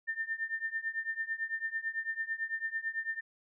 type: tone with tremolo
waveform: sine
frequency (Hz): 1800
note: A6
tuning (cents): +39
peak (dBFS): -29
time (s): 0.07-3.21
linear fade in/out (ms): 20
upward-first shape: triangle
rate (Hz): 9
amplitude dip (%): 95
effects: none